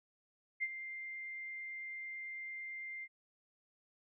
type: tone with ADSR envelope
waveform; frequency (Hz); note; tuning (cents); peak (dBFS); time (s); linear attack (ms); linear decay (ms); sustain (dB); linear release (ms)
sine; 2097; C7; +3; -31; 0.6-3.08; 29; 46; -11; 48
effects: none